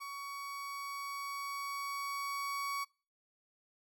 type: tone with level ramp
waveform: 35% pulse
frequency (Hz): 1125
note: C#6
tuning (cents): +25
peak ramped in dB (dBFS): -40 to -33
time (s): 0-2.85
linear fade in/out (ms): 20
effects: noise-tail reverb RT60 0.4 s tail -25 dB re dry